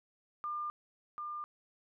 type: tone with echo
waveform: sine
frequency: 1200 Hz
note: D6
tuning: 37 cents sharp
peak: -35 dBFS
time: 0.44-0.7 s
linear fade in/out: 0 ms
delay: 740 ms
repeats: 1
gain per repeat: -3 dB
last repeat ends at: 1.44 s
effects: none

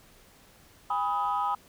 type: tone cluster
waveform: sine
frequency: 815 / 988 / 1260 Hz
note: G#5 / B5 / D#6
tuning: -33 / 0 / +21 cents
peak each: -29 dBFS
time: 0.9-1.55 s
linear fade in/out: 5 ms
effects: tanh soft clip ceiling -19 dBFS + pink hiss -57 dBFS RMS until 1.68 s

